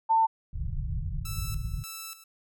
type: tone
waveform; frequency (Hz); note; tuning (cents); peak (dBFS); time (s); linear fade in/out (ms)
sine; 896; A5; +31; -19; 0.09-0.27; 20
type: low-pass noise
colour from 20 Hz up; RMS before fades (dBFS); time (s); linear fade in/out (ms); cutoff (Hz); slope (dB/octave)
pink; -32; 0.53-1.84; 5; 160; 96
type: tone with tremolo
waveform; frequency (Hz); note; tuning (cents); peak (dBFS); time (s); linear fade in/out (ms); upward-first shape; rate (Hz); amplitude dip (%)
5% pulse; 1320; E6; +2; -26; 1.25-2.24; 5; square; 1.7; 75
effects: none